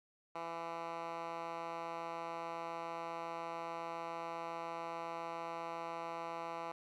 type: tone with band-pass filter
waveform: 10% pulse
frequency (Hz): 167.2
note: E3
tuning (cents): +25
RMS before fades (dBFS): -43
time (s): 0.35-6.72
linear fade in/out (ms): 5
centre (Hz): 1100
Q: 1.2
effects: Opus 48 kbps